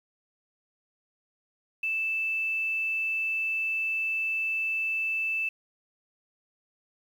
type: tone with quantisation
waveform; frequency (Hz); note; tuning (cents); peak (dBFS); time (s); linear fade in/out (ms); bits
sine; 2640; E7; +2; -26; 1.83-5.49; 5; 9
effects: none